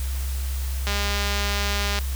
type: click train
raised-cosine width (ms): 0.2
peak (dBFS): -9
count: 228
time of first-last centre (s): 0.87-1.988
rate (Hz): 203
effects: added 66 Hz sine -24 dBFS peak until 2.15 s + white hiss -38 dBFS RMS until 2.15 s